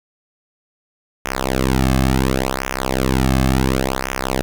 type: tone with flanger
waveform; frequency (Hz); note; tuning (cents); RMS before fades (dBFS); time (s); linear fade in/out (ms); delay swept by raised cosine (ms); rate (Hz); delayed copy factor
sawtooth; 65.41; C2; 0; -18; 1.25-4.42; 0; 0.23 to 2.13; 0.7; -0.95
effects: none